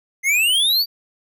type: exponential sweep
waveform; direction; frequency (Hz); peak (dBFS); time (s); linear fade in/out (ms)
square; up; 2067 to 4699; -15; 0.23-0.86; 50
effects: none